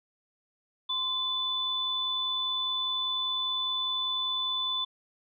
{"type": "tone pair together", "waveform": "sine", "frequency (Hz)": [1039, 3495], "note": ["C6", "A7"], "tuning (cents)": [-12, -12], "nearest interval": "octave + major sixth", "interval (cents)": 2100, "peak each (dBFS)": [-36, -28], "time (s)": [0.89, 4.85], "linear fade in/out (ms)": 10, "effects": []}